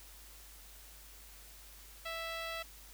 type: tone with notch filter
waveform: 10% pulse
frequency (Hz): 659.3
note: E5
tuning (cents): 0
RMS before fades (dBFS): -41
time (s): 2.05-2.63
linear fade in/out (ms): 10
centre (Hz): 11000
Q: 0.54
effects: added 50 Hz sine -56 dBFS peak until 2.93 s + white hiss -56 dBFS RMS until 2.93 s